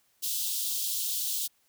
white high-pass noise, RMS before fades -31 dBFS, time 0.22-1.48 s, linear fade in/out 20 ms, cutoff 3100 Hz, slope 48 dB/octave, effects white hiss -69 dBFS RMS until 1.68 s

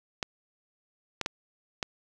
clicks, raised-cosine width 0.2 ms, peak -12 dBFS, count 4, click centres 0.228 / 1.213 / 1.261 / 1.828 s, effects none

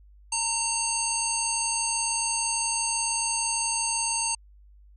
harmonic tone, 913 Hz, A#5, 36 cents flat, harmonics 1 / 3 / 5 / 7 / 9 / 10, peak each -32 / -34 / -33 / -31 / -29 / -35 dBFS, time 0.32-4.35 s, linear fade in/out 5 ms, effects added 50 Hz sine -50 dBFS peak until 4.96 s

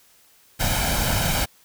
pink noise with comb filter, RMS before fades -22 dBFS, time 0.59-1.46 s, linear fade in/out 20 ms, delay 1.3 ms, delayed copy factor +0.65, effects white hiss -56 dBFS RMS until 1.64 s

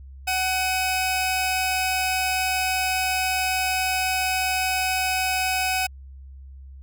sawtooth tone pair together, 749.4 / 2539 Hz, F#5 / D#7, +22 / +34 cents, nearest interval octave + major sixth, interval 2112 cents, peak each -20 / -22 dBFS, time 0.27-5.87 s, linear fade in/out 10 ms, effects added 67 Hz sine -39 dBFS peak until 6.82 s

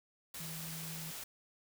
sine tone in noise, 161.2 Hz, E3, 38 cents flat, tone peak -45 dBFS, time 0.4-1.11 s, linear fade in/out 5 ms, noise white, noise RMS -45 dBFS, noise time 0.34-1.24 s, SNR -3 dB, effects none

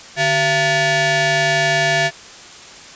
sawtooth ring-modulated tone, 531 Hz, C5, 25 cents sharp, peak -7 dBFS, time 0.16-2.11 s, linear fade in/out 50 ms, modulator 1210 Hz, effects white hiss -38 dBFS RMS until 2.95 s + resampled to 16000 Hz

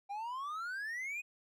triangle exponential sweep, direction up, 784 to 2528 Hz, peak -36 dBFS, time 0.09-1.22 s, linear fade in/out 20 ms, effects none

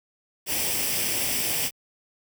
white noise with comb filter, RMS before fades -26 dBFS, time 0.46-1.71 s, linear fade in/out 50 ms, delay 0.37 ms, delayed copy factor +0.6, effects high-pass 60 Hz 12 dB/octave

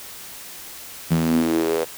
sawtooth tone with high-pass filter sweep, 81.5 Hz, E2, 19 cents flat, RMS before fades -20 dBFS, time 1.1-1.85 s, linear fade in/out 20 ms, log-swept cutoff 170 to 490 Hz, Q 6.4, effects white hiss -38 dBFS RMS until 1.97 s

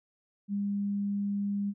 sine tone, 201.7 Hz, G3, 50 cents sharp, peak -28 dBFS, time 0.48-1.74 s, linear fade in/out 50 ms, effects none

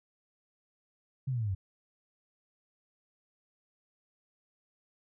sine linear sweep, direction down, 137.6 to 89.5 Hz, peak -29 dBFS, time 1.27-1.55 s, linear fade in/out 10 ms, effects none

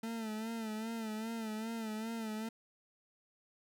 40% pulse tone with vibrato, 222.1 Hz, A3, 16 cents sharp, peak -37 dBFS, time 0.03-2.49 s, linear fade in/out 5 ms, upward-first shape sine, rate 2.5 Hz, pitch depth 59 cents each way, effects none

